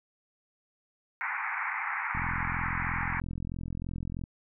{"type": "band-pass noise", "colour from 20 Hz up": "white", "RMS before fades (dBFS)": -33, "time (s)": [1.21, 3.2], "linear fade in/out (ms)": 0, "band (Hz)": [800, 2300], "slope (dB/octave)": 96}
{"type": "click train", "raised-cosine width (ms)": 5, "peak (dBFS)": -24, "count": 91, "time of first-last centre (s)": [2.15, 4.238], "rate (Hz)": 43.1}
{"effects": []}